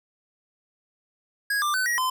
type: tone with pitch steps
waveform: square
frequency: 1652 / 1187 / 1514 / 1901 / 1027 Hz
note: G#6 / D6 / F#6 / A#6 / C6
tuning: -10 / +18 / +39 / +33 / -33 cents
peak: -23 dBFS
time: 1.5-2.1 s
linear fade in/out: 5 ms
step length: 120 ms
effects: none